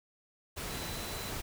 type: tone in noise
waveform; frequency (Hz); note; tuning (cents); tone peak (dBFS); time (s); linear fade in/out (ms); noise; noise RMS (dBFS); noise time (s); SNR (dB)
sine; 4000; B7; +21; -47; 0.69-1.31; 20; pink; -39; 0.56-1.42; -11
effects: none